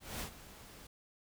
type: noise with ADSR envelope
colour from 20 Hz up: pink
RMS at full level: -39 dBFS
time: 0-0.87 s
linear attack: 210 ms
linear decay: 89 ms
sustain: -15 dB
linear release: 6 ms
effects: none